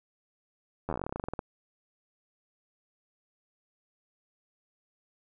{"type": "slowing click train", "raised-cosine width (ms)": 1, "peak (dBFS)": -19, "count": 19, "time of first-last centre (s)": [0.89, 1.392], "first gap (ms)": 11, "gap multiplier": 1.1, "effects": []}